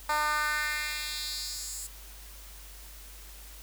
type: tone with high-pass filter sweep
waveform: 10% pulse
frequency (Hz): 301.2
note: D4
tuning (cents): +44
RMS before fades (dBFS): -32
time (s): 0.09-1.87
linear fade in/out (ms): 5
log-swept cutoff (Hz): 880 to 8300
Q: 2.1
effects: added 50 Hz sine -47 dBFS peak until 3.62 s + white hiss -50 dBFS RMS until 3.62 s